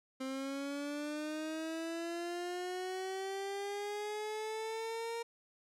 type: linear sweep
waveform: 30% pulse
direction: up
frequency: 261.6 to 466.2 Hz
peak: -35 dBFS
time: 0.2-5.23 s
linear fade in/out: 10 ms
effects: low-pass 10000 Hz 12 dB/octave